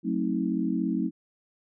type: chord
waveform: sine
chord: F# diminished seventh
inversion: none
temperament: just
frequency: 185 / 222 / 266.4 / 319.7 Hz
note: F#3 / A3 / C4 / Eb4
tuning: 0 / +16 / +31 / +47 cents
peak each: -30 dBFS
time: 0.03-1.11 s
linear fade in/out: 50 ms
effects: none